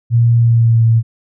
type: tone with pitch glide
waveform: sine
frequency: 117.5 to 114.02 Hz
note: A#2 to A#2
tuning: +14 to -38 cents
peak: -7 dBFS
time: 0.1-1.03 s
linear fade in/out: 50 ms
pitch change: -52 cents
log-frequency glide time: 0.37-0.85 s
effects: none